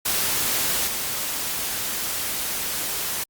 white noise with level steps, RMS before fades -23 / -27 dBFS, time 0.05-3.24 s, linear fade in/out 10 ms, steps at 0.87 s, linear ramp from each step 5 ms, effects Opus 48 kbps

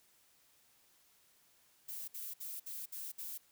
violet noise bursts, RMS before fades -44 dBFS, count 6, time 1.88-3.38 s, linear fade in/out 10 ms, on 200 ms, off 60 ms, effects white hiss -69 dBFS RMS until 3.51 s

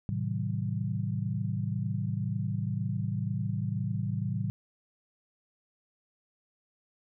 sine chord, A diminished seventh, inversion none, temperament just, 110 / 132 / 158.4 / 190.08 Hz, A2 / C3 / Eb3 / Gb3, 0 / +16 / +31 / +47 cents, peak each -32 / -35 / -36 / -35 dBFS, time 0.09-4.5 s, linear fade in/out 0 ms, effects none

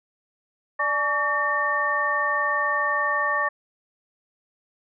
sine tone cluster, 590 / 855 / 1138 / 1813 Hz, D5 / A5 / C#6 / A#6, +8 / -50 / +45 / -49 cents, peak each -30 / -32 / -24 / -24 dBFS, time 0.79-3.49 s, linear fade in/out 10 ms, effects none

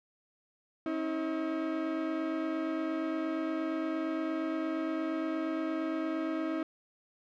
35% pulse tone pair together, 271.1 / 319.7 Hz, C#4 / D#4, -38 / +47 cents, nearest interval minor third, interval 285 cents, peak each -36 / -30 dBFS, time 0.86-6.63 s, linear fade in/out 2 ms, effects low-pass 2000 Hz 12 dB/octave

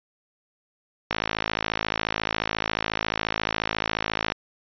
click train, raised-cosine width 0.3 ms, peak -7 dBFS, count 175, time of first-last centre 1.11-4.32 s, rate 54.2 Hz, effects resampled to 11025 Hz

